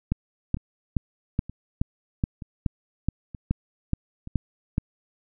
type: two click trains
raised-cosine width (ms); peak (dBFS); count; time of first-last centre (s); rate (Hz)
5; -24 / -10; 5 / 12; 0.57-4.274 / 0.12-4.781; 1.08 / 2.36
effects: none